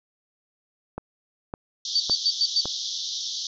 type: click train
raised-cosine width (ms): 1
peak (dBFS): -17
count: 4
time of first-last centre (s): 0.98-2.656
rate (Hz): 1.79
type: band-pass noise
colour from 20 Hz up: pink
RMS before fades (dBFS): -31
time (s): 1.85-3.47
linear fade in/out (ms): 2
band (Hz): 3300 to 6200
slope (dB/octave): 96
type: tone bursts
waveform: sine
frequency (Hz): 4577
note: D8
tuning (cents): -45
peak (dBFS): -18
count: 5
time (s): 1.95-2.61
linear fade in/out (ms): 5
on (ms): 52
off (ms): 100
effects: none